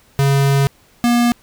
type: tone pair in turn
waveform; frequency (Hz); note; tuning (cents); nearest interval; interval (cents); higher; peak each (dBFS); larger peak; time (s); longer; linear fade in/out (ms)
square; 138.59 / 239.1; C#3 / A#3; 0 / +44; major sixth; 944; second; -12; neither; 0.19-0.67 / 1.04-1.32; first; 0
effects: pink hiss -52 dBFS RMS until 1.42 s